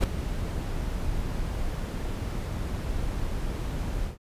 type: noise with ADSR envelope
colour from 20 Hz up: brown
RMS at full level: -17 dBFS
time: 0-4.18 s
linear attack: 38 ms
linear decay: 4 ms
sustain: -13 dB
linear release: 140 ms
effects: resampled to 32000 Hz